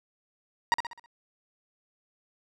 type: tone with echo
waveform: 30% pulse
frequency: 945 Hz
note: A#5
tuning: 23 cents sharp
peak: -17 dBFS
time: 0.72-0.74 s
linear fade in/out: 0 ms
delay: 64 ms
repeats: 5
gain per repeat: -7 dB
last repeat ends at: 1.06 s
effects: low-pass 5000 Hz 12 dB/octave